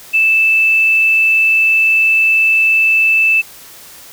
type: tone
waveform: sine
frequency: 2637 Hz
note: E7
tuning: in tune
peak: -8 dBFS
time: 0.13-3.42 s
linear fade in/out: 20 ms
effects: white hiss -37 dBFS RMS until 4.12 s